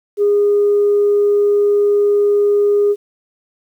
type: tone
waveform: sine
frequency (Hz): 409.7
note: G#4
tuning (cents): -24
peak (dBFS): -9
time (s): 0.17-2.96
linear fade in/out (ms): 50
effects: tanh soft clip ceiling -6 dBFS + 8-bit